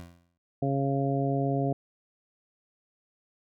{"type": "tone with exponential decay", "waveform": "20% pulse", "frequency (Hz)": 86.5, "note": "F2", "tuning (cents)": -16, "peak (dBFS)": -35, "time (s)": [0, 0.38], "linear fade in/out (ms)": 0, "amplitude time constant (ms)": 82}
{"type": "harmonic tone", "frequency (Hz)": 137.8, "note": "C#3", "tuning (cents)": -10, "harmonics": [1, 2, 3, 4, 5], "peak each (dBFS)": [-28, -30, -33, -35, -32], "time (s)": [0.62, 1.73], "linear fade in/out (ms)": 5}
{"effects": []}